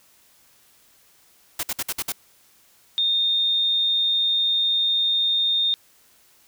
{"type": "noise bursts", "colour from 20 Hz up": "white", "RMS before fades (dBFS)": -26, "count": 6, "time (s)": [1.59, 2.122], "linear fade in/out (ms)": 5, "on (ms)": 42, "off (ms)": 56}
{"type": "tone", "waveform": "sine", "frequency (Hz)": 3656, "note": "A#7", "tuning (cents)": -34, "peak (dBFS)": -18, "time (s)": [2.98, 5.74], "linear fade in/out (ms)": 0}
{"effects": ["white hiss -57 dBFS RMS until 6.47 s"]}